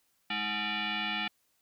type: tone with frequency modulation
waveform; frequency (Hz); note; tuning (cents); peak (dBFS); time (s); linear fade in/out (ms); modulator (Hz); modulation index
sine; 317.3; D#4; +34; -30; 0.3-1.28; 5; 527; 6
effects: white hiss -73 dBFS RMS until 1.61 s